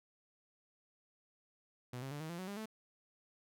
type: tone with pitch steps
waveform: sawtooth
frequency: 124.1 / 134.55 / 145.89 / 158.17 / 171.5 / 185.94 / 201.6 / 218.6 Hz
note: B2 / C3 / D3 / D#3 / F3 / F#3 / G3 / A3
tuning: +9 / +49 / -11 / +29 / -31 / +9 / +49 / -11 cents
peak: -38 dBFS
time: 1.93-2.658 s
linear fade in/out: 5 ms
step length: 91 ms
effects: none